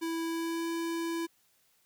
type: tone with pitch glide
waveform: square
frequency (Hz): 329.6 to 333.2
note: E4 to E4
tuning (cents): 0 to +19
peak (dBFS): -32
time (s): 0.01-1.27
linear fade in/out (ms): 20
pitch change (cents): +19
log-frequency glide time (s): 0.22-0.7
effects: white hiss -69 dBFS RMS until 1.85 s